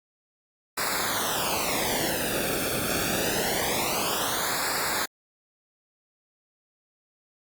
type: noise with flanger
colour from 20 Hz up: pink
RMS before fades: -27 dBFS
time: 0.77-5.06 s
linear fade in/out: 10 ms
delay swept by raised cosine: 0.32 to 1.02 ms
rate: 0.25 Hz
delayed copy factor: -1
effects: Opus 48 kbps